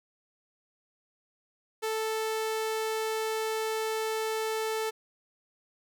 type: tone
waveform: sawtooth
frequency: 440 Hz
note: A4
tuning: in tune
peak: -25 dBFS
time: 1.82-4.91 s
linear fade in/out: 20 ms
effects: none